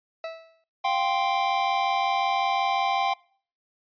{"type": "tone with exponential decay", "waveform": "40% pulse", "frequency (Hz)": 654, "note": "E5", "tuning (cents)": -14, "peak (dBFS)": -28, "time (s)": [0.24, 0.64], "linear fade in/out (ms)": 2, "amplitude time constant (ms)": 86}
{"type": "chord", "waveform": "square", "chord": "F suspended second", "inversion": "none", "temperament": "equal", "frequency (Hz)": [698.5, 784, 1046.5], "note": ["F5", "G5", "C6"], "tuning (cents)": [0, 0, 0], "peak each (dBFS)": [-30, -25, -29], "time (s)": [0.84, 3.14], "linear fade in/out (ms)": 10}
{"effects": ["noise-tail reverb RT60 0.5 s tail -24 dB re dry", "resampled to 11025 Hz"]}